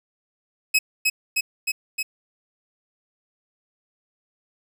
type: tone with echo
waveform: sawtooth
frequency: 2558 Hz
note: D#7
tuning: 47 cents sharp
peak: -12 dBFS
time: 0.74-0.79 s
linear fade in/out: 10 ms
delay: 310 ms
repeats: 4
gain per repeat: -2 dB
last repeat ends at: 2.03 s
effects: 9-bit